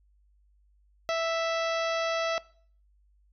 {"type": "harmonic tone", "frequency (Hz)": 659.3, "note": "E5", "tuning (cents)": 0, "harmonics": [1, 2, 3, 4, 5, 6, 7, 8, 9], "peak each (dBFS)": [-27, -33, -37, -39, -41, -43, -44, -45, -46], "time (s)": [1.09, 2.38], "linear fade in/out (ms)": 0, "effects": ["noise-tail reverb RT60 0.5 s tail -21 dB re dry", "added 50 Hz sine -61 dBFS peak until 3.32 s"]}